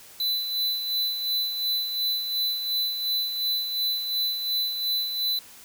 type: tone with tremolo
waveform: square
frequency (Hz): 4000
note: B7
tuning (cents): +21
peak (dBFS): -23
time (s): 0.2-5.39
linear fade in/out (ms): 2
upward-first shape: sine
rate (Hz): 2.8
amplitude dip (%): 50
effects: white hiss -48 dBFS RMS until 5.64 s